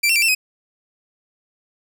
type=tone with pitch steps; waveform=sawtooth; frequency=2346 / 2712 / 2344 / 2686 / 2524 Hz; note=D7 / E7 / D7 / E7 / D#7; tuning=-2 / +49 / -4 / +32 / +24 cents; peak=-11 dBFS; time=0.03-0.35 s; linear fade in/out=10 ms; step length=64 ms; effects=none